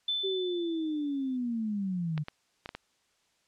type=tone with exponential decay; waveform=sine; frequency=3519 Hz; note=A7; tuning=in tune; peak=-26 dBFS; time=0.08-1.37 s; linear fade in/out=5 ms; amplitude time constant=280 ms
type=linear sweep; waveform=sine; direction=down; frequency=390 to 146.83 Hz; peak=-29 dBFS; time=0.23-2.24 s; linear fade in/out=20 ms
type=clicks; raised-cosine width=0.3 ms; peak=-22 dBFS; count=5; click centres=2.178 / 2.284 / 2.659 / 2.691 / 2.75 s
effects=white hiss -71 dBFS RMS until 3.47 s + low-pass 7000 Hz 12 dB/octave